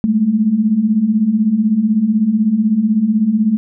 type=beating tone pair; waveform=sine; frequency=203.8 / 219.8 Hz; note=G#3 / A3; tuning=-32 / -2 cents; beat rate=16 Hz; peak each=-17 / -12 dBFS; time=0.04-3.57 s; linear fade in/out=0 ms; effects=none